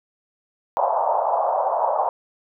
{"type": "band-pass noise", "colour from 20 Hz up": "pink", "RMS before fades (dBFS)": -21, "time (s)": [0.77, 2.09], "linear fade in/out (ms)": 0, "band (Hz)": [580, 1000], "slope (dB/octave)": 48, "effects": []}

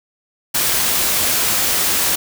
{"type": "noise", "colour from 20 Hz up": "white", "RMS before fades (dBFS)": -17, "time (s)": [0.54, 2.16], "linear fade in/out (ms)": 10, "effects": []}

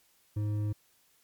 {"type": "tone with hard clipping", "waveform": "sine", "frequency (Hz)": 104.9, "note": "G#2", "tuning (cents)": 18, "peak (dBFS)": -30, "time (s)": [0.36, 0.73], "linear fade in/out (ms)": 10, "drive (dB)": 7, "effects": ["white hiss -67 dBFS RMS until 1.23 s", "MP3 96 kbps"]}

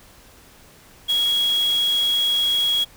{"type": "tone in noise", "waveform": "sine", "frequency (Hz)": 3315, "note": "G#7", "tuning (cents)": -4, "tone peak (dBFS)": -17, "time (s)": [1.08, 2.85], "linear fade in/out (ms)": 20, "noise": "white", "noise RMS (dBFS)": -34, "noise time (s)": [1.08, 2.85], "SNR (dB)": 14, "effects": ["pink hiss -49 dBFS RMS until 2.96 s"]}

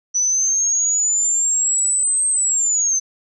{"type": "linear two-way sweep", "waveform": "sine", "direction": "up then down", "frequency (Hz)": [5920, 8360, 6120], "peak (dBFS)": -15, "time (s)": [0.14, 3], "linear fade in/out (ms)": 20, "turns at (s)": 2.28, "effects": []}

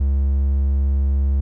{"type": "tone", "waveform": "triangle", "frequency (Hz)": 68.7, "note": "C#2", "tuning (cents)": -15, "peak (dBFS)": -13, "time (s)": [0, 1.41], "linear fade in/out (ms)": 10, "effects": []}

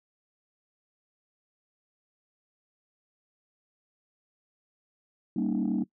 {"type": "chord", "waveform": "sine", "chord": "Eb dominant seventh", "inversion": "first", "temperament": "equal with one note detuned", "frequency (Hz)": [196, 233.1, 280.4, 311.1], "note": ["G3", "Bb3", "Db4", "Eb4"], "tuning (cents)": [0, 0, 20, 0], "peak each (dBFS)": [-29, -28, -31, -31], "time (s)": [5.36, 5.84], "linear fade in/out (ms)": 5, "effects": ["noise-tail reverb RT60 0.1 s tail -20 dB re dry", "tanh soft clip ceiling -20 dBFS"]}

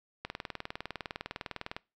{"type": "click train", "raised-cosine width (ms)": 0.3, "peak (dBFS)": -20, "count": 31, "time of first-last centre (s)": [0.25, 1.765], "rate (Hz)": 19.8, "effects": ["noise-tail reverb RT60 0.3 s tail -24 dB re dry"]}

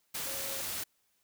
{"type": "tone in noise", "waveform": "sine", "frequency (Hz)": 544, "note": "C#5", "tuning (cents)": -33, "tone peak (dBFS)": -45, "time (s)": [0.26, 0.62], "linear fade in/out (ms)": 10, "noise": "white", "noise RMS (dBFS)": -37, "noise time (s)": [0.14, 0.84], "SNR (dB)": -11, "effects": ["white hiss -74 dBFS RMS until 1.23 s"]}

